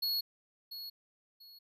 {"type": "tone with echo", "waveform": "square", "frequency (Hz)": 4341, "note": "C#8", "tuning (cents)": -37, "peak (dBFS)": -31, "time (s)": [0.02, 0.21], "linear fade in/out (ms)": 10, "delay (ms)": 690, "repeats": 2, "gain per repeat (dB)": -11, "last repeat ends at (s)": 1.59, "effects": []}